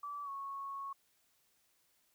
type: tone with pitch glide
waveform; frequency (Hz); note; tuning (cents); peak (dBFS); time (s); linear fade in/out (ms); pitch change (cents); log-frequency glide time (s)
sine; 1156 to 1103.2; D6 to C#6; -28 to -9; -40; 0.03-0.93; 5; -81; 0.24-0.29
effects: white hiss -74 dBFS RMS until 2.14 s